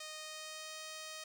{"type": "tone with pitch glide", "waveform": "5% pulse", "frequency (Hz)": [620, 626.1], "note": ["D#5", "D#5"], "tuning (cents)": [-6, 11], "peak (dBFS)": -33, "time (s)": [0, 1.24], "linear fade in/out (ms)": 5, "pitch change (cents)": 17, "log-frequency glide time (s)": [0.18, 0.83], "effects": []}